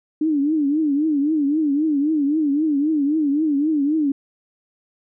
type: tone with vibrato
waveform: sine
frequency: 297.2 Hz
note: D4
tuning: 21 cents sharp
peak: -16 dBFS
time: 0.21-4.12 s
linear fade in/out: 5 ms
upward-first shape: triangle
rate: 3.8 Hz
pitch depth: 150 cents each way
effects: none